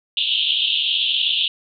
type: band-pass noise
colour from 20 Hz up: pink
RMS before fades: -20 dBFS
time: 0.17-1.48 s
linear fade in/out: 2 ms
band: 2800 to 3700 Hz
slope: 96 dB/octave
effects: none